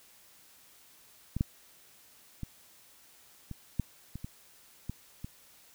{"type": "clicks", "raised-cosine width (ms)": 5, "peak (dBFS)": [-20, -14, -24, -27, -16, -27, -26, -23, -26], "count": 9, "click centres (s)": [1.366, 1.409, 2.433, 3.513, 3.797, 4.156, 4.245, 4.896, 5.245], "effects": ["white hiss -59 dBFS RMS until 5.74 s"]}